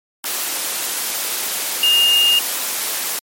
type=tone in noise; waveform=sine; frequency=2830 Hz; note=F7; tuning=22 cents sharp; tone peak=-11 dBFS; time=1.83-2.39 s; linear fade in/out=2 ms; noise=white; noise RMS=-22 dBFS; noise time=0.24-3.19 s; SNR=+8 dB; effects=high-pass 300 Hz 12 dB/octave + MP3 64 kbps